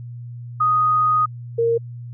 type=tone pair in turn; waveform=sine; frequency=1244.5 / 463.1 Hz; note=D#6 / A#4; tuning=0 / -11 cents; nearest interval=octave + perfect fourth; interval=1711 cents; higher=first; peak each=-14 / -15 dBFS; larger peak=first; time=0.6-1.26 / 1.58-1.78 s; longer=first; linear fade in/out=10 ms; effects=added 120 Hz sine -31 dBFS peak until 2.13 s